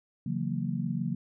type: chord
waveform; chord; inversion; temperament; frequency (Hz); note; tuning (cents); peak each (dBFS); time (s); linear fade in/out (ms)
sine; F# dominant seventh; second; just; 138.75 / 166.5 / 185 / 231.2; C#3 / E3 / F#3 / A#3; +2 / +18 / 0 / -14; -34; 0.26-1.15; 5
effects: none

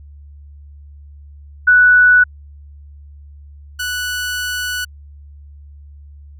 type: tone pair in turn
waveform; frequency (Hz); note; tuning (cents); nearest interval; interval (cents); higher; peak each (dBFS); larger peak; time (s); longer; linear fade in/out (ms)
sine / sawtooth; 1480 / 1480; F#6 / F#6; 0 / 0; unison; 0; neither; -6 / -16; first; 1.67-2.24 / 3.79-4.85; second; 10
effects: added 72 Hz sine -36 dBFS peak until 6.39 s

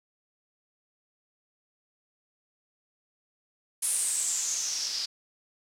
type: noise with low-pass filter sweep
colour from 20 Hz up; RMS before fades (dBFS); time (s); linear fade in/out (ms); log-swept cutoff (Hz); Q
blue; -30; 3.82-5.06; 10; 9900 to 4800; 6.5
effects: none

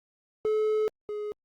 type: tone pair in turn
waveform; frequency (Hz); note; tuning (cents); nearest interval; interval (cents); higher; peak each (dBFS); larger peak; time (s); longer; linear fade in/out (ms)
triangle; 430.7 / 419.2; A4 / G#4; -37 / +16; unison; 47; first; -21 / -29; first; 0.45-0.88 / 1.09-1.32; first; 0
effects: Opus 32 kbps

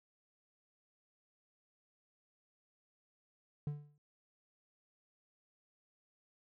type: tone with exponential decay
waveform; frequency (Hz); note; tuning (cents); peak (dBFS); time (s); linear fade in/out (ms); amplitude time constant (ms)
triangle; 146.83; D3; 0; -31; 3.67-3.98; 2; 66
effects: none

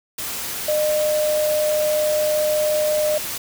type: tone in noise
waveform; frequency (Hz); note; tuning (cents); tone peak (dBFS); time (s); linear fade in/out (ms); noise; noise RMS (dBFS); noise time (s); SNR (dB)
sine; 608; D#5; -40; -17; 0.68-3.18; 5; white; -28; 0.18-3.38; +8
effects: none

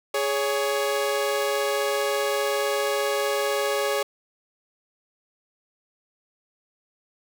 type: tone pair together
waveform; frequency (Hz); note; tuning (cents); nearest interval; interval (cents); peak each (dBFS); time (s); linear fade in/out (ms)
sawtooth; 415.3 / 558.8; G#4 / C#5; 0 / +14; perfect fourth; 514; -22 / -21; 0.14-4.03; 5
effects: none

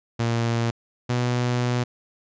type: tone pair in turn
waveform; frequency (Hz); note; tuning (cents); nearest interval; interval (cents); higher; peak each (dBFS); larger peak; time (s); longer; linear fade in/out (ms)
sawtooth; 116.54 / 122.68; A#2 / B2; 0 / -11; minor second; 89; second; -17; neither; 0.19-0.71 / 1.09-1.84; second; 10
effects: resampled to 16000 Hz

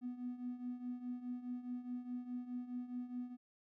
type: tone with tremolo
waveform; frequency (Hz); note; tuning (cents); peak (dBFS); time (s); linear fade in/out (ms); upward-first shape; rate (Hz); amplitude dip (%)
triangle; 246.9; B3; 0; -34; 0.01-3.37; 50; triangle; 4.8; 85
effects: tanh soft clip ceiling -36 dBFS

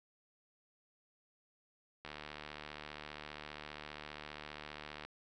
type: click train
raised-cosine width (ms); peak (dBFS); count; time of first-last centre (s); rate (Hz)
0.3; -29; 226; 2.05-5.05; 75
effects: none

